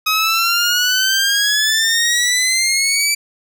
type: exponential sweep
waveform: 15% pulse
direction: up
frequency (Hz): 1261 to 2328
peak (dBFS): -7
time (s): 0.06-3.15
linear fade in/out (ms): 10
effects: none